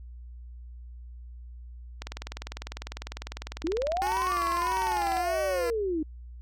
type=click train; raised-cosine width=0.2 ms; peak=-18 dBFS; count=64; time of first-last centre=2.02-5.17 s; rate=20 Hz
type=linear two-way sweep; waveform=sine; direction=up then down; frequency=297.9 to 1174.7 to 297.9 Hz; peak=-26 dBFS; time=3.64-6.03 s; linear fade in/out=5 ms; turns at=4.33 s
type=tone with vibrato; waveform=10% pulse; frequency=357.7 Hz; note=F4; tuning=41 cents sharp; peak=-24 dBFS; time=4.02-5.7 s; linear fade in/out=0 ms; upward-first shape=sine; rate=1.6 Hz; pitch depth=99 cents each way
effects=added 60 Hz sine -41 dBFS peak until 6.41 s